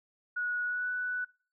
sine tone with pitch glide, 1460 to 1485.5 Hz, F#6 to F#6, -24 to +6 cents, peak -30 dBFS, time 0.36-1.25 s, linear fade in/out 10 ms, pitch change +30 cents, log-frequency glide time 0.64-0.89 s, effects noise-tail reverb RT60 0.4 s tail -24 dB re dry

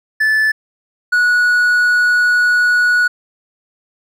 triangle tone pair in turn, 1745 / 1463.9 Hz, A6 / F#6, -15 / -19 cents, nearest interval minor third, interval 304 cents, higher first, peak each -9 / -8 dBFS, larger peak second, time 0.2-0.52 / 1.12-3.08 s, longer second, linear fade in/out 10 ms, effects none

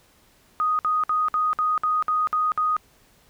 sine tone bursts, 1244.5 Hz, D#6, in tune, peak -19 dBFS, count 9, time 0.6-2.766 s, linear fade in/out 0 ms, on 190 ms, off 57 ms, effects pink hiss -58 dBFS RMS until 3.29 s

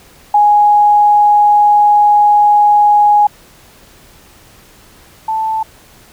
sine tone pair in turn, 830.6 / 880 Hz, G#5 / A5, 0 / 0 cents, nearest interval minor second, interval 100 cents, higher second, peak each -5 / -13 dBFS, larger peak first, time 0.34-3.27 / 5.28-5.63 s, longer first, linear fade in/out 5 ms, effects pink hiss -43 dBFS RMS until 6.12 s

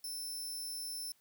20% pulse tone, 5320 Hz, E8, 15 cents sharp, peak -34 dBFS, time 0.04-1.12 s, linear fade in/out 2 ms, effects white hiss -71 dBFS RMS until 1.2 s

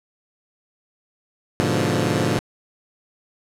15% pulse chord, G# diminished seventh, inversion none, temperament equal, 103.83 / 123.47 / 146.83 / 174.61 Hz, G#2 / B2 / D3 / F3, 0 / 0 / 0 / 0 cents, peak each -18 dBFS, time 1.6-2.39 s, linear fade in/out 0 ms, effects low-pass 11000 Hz 12 dB/octave

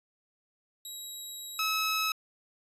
15% pulse tone pair in turn, 3856 / 1289.8 Hz, B7 / E6, -42 / -38 cents, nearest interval octave + perfect fifth, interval 1896 cents, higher first, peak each -32 / -21 dBFS, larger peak second, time 0.85-1.59 / 1.59-2.12 s, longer first, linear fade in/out 2 ms, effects resampled to 32000 Hz

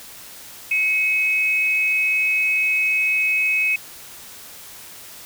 sine tone pair together, 2200 / 2546 Hz, C#7 / D#7, -14 / +39 cents, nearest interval minor third, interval 253 cents, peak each -25 / -17 dBFS, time 0.71-3.76 s, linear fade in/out 5 ms, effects white hiss -40 dBFS RMS until 5.25 s

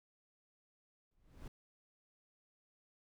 brown noise with exponential growth, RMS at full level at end -43 dBFS, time 1.11-1.48 s, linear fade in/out 5 ms, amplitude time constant 79 ms, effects none

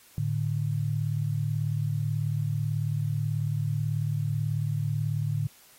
sine tone pair together, 109.5 / 147.77 Hz, A2 / D3, -8 / +11 cents, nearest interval perfect fourth, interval 519 cents, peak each -28 dBFS, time 0.18-5.47 s, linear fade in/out 0 ms, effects white hiss -56 dBFS RMS until 5.78 s + AAC 48 kbps

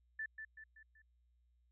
sine tone with echo, 1760 Hz, A6, in tune, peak -39 dBFS, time 0.19-0.26 s, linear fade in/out 5 ms, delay 190 ms, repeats 4, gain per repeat -6 dB, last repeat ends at 1.02 s, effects added 60 Hz sine -70 dBFS peak until 1.71 s

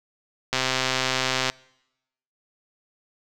click train, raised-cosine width 0.2 ms, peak -5 dBFS, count 127, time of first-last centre 0.53-1.499 s, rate 130 Hz, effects noise-tail reverb RT60 0.9 s tail -25 dB re dry

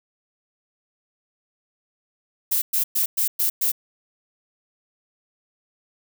violet noise bursts, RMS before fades -21 dBFS, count 6, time 2.51-3.72 s, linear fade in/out 10 ms, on 110 ms, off 110 ms, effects none

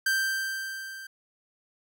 45% pulse tone with level ramp, 1568 Hz, G6, in tune, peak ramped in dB -22 to -40 dBFS, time 0.06-1.07 s, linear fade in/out 5 ms, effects none

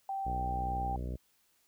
sine tone with pitch glide, 780 to 788.6 Hz, G5 to G5, -9 to +10 cents, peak -33 dBFS, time 0.09-0.96 s, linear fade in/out 2 ms, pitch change +19 cents, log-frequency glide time 0.28-0.72 s
harmonic tone, 61.9 Hz, B1, 5 cents sharp, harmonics 1 / 2 / 3 / 4 / 5 / 6 / 7 / 8 / 9 / 10, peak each -36 / -42 / -46 / -48 / -50 / -52 / -53 / -54 / -55 / -56 dBFS, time 0.25-1.17 s, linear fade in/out 20 ms
effects white hiss -71 dBFS RMS until 1.67 s

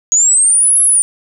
sine linear two-way sweep, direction up then down, 6645 to 11000 to 9040 Hz, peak -7 dBFS, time 0.12-1.02 s, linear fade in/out 0 ms, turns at 0.83 s, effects none

